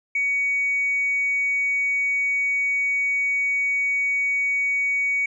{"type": "tone with hard clipping", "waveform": "sine", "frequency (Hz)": 2250, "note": "C#7", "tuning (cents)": 25, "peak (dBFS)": -20, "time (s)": [0.15, 5.26], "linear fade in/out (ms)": 5, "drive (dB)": 1, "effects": ["resampled to 22050 Hz"]}